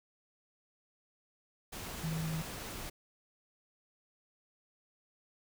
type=tone in noise; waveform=sine; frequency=160.1 Hz; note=D#3; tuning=50 cents sharp; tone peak=-34 dBFS; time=2.03-2.42 s; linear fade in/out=10 ms; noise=pink; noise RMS=-43 dBFS; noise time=1.72-2.9 s; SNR=+6 dB; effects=none